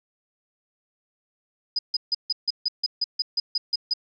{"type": "tone bursts", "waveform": "sine", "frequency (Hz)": 4978, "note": "D#8", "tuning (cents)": 0, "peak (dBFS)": -20, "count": 13, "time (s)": [1.76, 3.937], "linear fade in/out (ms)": 5, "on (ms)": 29, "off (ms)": 150, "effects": []}